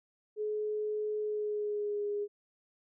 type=tone with pitch glide; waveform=sine; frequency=424.6 to 411.6 Hz; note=G#4 to G#4; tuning=+38 to -16 cents; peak=-31 dBFS; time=0.36-2.28 s; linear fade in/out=50 ms; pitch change=-54 cents; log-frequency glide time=1.21-2.06 s; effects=none